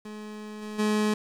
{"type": "tone with level steps", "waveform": "30% pulse", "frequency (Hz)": 212.2, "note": "G#3", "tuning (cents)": 38, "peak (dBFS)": [-36, -32, -20], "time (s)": [0.05, 1.14], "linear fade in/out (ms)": 5, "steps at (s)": [0.61, 0.78], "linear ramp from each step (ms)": 20, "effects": ["low-pass 10000 Hz 12 dB/octave", "9-bit"]}